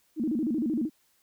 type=tone with vibrato; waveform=sine; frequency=270 Hz; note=C#4; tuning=45 cents flat; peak=-25 dBFS; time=0.16-0.9 s; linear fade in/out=50 ms; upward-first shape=square; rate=13 Hz; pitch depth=260 cents each way; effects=white hiss -68 dBFS RMS until 1.22 s